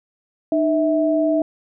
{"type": "tone pair together", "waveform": "sine", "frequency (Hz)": [305.4, 649.9], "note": ["D#4", "E5"], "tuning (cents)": [-32, -25], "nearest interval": "octave + minor second", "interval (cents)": 1307, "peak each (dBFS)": -18, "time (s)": [0.52, 1.42], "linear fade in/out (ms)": 2, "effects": []}